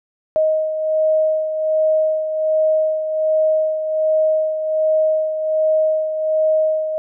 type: beating tone pair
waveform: sine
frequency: 626 / 627.3 Hz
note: D#5 / D#5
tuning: +10 / +14 cents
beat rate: 1.3 Hz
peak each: -15 / -23 dBFS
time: 0.36-6.98 s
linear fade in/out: 0 ms
effects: none